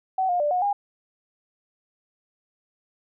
sine tone with pitch steps, 756 / 711 / 590 / 725 / 811 Hz, F#5 / F5 / D5 / F#5 / G#5, +37 / +31 / +8 / -35 / -41 cents, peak -20 dBFS, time 0.18-0.73 s, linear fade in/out 5 ms, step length 110 ms, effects none

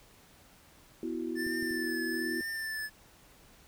sine chord, B suspended fourth, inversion none, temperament equal, 246.9 / 329.6 / 370 Hz, B3 / E4 / F#4, 0 / 0 / 0 cents, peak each -38 / -35 / -39 dBFS, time 1.03-2.41 s, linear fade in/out 2 ms
square tone with vibrato, 1760 Hz, A6, in tune, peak -35 dBFS, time 1.35-2.9 s, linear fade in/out 50 ms, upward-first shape triangle, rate 1.1 Hz, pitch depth 43 cents each way
clicks, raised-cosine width 3 ms, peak -32 / -33 / -36 dBFS, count 3, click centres 1.466 / 1.627 / 1.71 s
effects pink hiss -59 dBFS RMS until 3.67 s

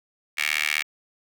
15% pulse tone with high-pass filter, 75.6 Hz, D#2, 49 cents flat, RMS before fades -25 dBFS, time 0.37-0.83 s, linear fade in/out 20 ms, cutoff 2200 Hz, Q 4, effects none

